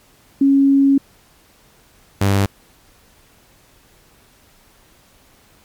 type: tone pair in turn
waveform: sine / sawtooth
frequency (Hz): 275.6 / 98.97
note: C#4 / G2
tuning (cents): -10 / +17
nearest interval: octave + tritone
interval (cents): 1773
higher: first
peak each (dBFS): -9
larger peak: neither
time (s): 0.41-0.98 / 2.21-2.46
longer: first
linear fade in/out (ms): 5
effects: pink hiss -52 dBFS RMS until 5.64 s + MP3 96 kbps